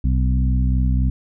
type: harmonic tone with a mistuned harmonic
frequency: 63.2 Hz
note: B1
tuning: 41 cents sharp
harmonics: 1 / 2 / 3 / 4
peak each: -16 / -22 / -26 / -28 dBFS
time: 0.04-1.1 s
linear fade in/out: 5 ms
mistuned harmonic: 1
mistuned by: -33 cents
effects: none